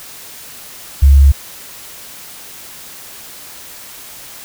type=tone; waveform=sine; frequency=69.4 Hz; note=C#2; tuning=3 cents sharp; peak=-3 dBFS; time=1.02-1.32 s; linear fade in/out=10 ms; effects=white hiss -34 dBFS RMS until 4.44 s

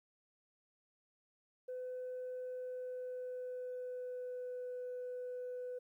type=tone with pitch glide; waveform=sine; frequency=505 to 498.3 Hz; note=B4 to B4; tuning=+39 to +15 cents; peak=-39 dBFS; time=1.68-5.79 s; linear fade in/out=10 ms; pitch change=-24 cents; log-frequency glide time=2.49-4.66 s; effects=tanh soft clip ceiling -38 dBFS + 13-bit

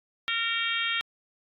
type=harmonic tone; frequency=460.3 Hz; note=A#4; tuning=22 cents flat; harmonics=3 / 4 / 5 / 6 / 7 / 8; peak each=-33 / -33 / -32 / -34 / -31 / -36 dBFS; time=0.28-1.01 s; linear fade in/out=0 ms; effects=AAC 48 kbps

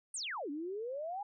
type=exponential two-way sweep; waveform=sine; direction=down then up; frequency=9630 to 277.1 to 839 Hz; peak=-37 dBFS; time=0.14-1.23 s; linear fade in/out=5 ms; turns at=0.5 s; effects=none

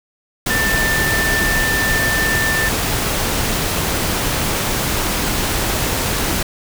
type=tone in noise; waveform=sine; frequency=1781 Hz; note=A6; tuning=21 cents sharp; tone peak=-17 dBFS; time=0.5-2.69 s; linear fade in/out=5 ms; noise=pink; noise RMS=-19 dBFS; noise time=0.46-6.43 s; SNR=-1 dB; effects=none

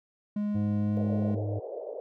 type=tone with pitch glide; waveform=triangle; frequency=207.7 to 209.4 Hz; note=G#3 to G#3; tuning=0 to +15 cents; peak=-25 dBFS; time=0.36-1.35 s; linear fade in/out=5 ms; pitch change=+15 cents; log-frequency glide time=0.73-0.95 s
type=harmonic tone; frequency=103.7 Hz; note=G#2; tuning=2 cents flat; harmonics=1 / 3 / 5 / 7; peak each=-29 / -39 / -46 / -52 dBFS; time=0.54-1.6 s; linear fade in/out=20 ms
type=band-pass noise; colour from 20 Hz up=white; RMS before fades=-38 dBFS; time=0.97-2 s; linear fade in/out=0 ms; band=430 to 610 Hz; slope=48 dB/octave
effects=none

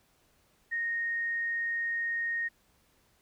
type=tone; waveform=sine; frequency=1858 Hz; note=A#6; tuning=6 cents flat; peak=-29 dBFS; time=0.71-2.49 s; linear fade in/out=20 ms; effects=pink hiss -68 dBFS RMS until 3.21 s

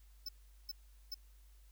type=tone bursts; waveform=square; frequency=5270 Hz; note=E8; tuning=1 cent flat; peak=-40 dBFS; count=3; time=0.26-1.144 s; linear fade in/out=5 ms; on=28 ms; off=400 ms; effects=added 50 Hz sine -58 dBFS peak until 1.71 s + white hiss -72 dBFS RMS until 1.71 s

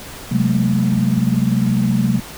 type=tone cluster; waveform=sine; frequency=130.3 / 184.4 / 205 / 224.6 Hz; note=C3 / F#3 / G#3 / A3; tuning=-7 / -6 / -22 / +36 cents; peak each=-19 dBFS; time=0.31-2.2 s; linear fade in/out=10 ms; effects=pink hiss -34 dBFS RMS until 2.37 s

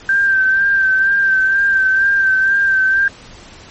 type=tone with vibrato; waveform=sine; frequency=1568 Hz; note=G6; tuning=in tune; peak=-10 dBFS; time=0.09-3.08 s; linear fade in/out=2 ms; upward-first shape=sine; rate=2.1 Hz; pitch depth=33 cents each way; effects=pink hiss -39 dBFS RMS until 3.7 s + MP3 32 kbps

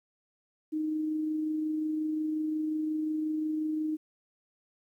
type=tone with amplitude modulation; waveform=sine; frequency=310 Hz; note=D#4; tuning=6 cents flat; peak=-27 dBFS; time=0.72-3.97 s; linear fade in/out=20 ms; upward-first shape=sine; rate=25.6 Hz; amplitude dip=25%; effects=11-bit

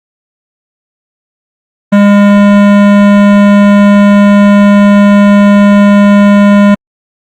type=tone with hard clipping; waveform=sine; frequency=203.1 Hz; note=G#3; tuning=38 cents flat; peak=-3 dBFS; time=1.92-6.75 s; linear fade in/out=10 ms; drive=18 dB; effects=Opus 24 kbps

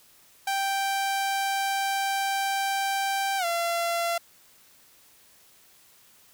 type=tone with pitch glide; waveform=sawtooth; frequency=784 to 682.5 Hz; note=G5 to F5; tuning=0 to -40 cents; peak=-21 dBFS; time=0.47-4.18 s; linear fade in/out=5 ms; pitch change=-240 cents; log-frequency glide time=3.38-3.45 s; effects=white hiss -57 dBFS RMS until 6.33 s

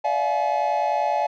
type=tone cluster; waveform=triangle; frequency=583 / 666 / 716 / 847 Hz; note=D5 / E5 / F5 / G#5; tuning=-13 / +18 / +43 / +34 cents; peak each=-25 / -26 / -24 / -21 dBFS; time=0.04-1.27 s; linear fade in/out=10 ms; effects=resampled to 16000 Hz

